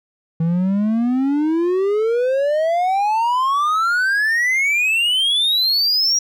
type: exponential sweep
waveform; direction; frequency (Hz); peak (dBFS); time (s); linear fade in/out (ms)
triangle; up; 160.8 to 5750; -13; 0.4-6.19; 5
effects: none